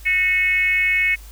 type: tone with frequency modulation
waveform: sine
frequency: 2196 Hz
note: C#7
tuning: 17 cents flat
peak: -15 dBFS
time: 0.05-1.16 s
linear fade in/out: 20 ms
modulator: 359 Hz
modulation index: 0.76
effects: added 51 Hz sine -37 dBFS peak until 1.31 s + white hiss -47 dBFS RMS until 1.31 s